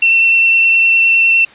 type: tone with vibrato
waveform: sine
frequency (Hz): 2699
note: E7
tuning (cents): +40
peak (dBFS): -7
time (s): 0.02-1.45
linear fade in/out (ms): 5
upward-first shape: square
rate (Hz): 9.8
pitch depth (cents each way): 8
effects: white hiss -40 dBFS RMS until 1.54 s + resampled to 8000 Hz